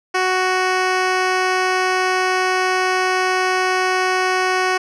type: tone with low-pass filter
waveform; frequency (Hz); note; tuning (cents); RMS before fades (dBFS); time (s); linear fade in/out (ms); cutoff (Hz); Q
10% pulse; 370.8; F#4; +4; -18; 0.14-4.78; 10; 5800; 0.71
effects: none